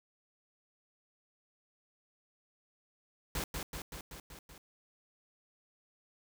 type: noise with echo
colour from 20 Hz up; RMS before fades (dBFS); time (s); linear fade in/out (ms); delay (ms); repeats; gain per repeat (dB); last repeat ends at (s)
pink; -36; 3.35-3.44; 2; 190; 6; -3; 4.58
effects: none